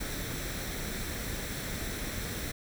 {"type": "noise with comb filter", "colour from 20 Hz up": "pink", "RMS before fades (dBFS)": -36, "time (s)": [0, 2.52], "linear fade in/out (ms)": 10, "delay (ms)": 0.52, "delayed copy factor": 0.5, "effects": []}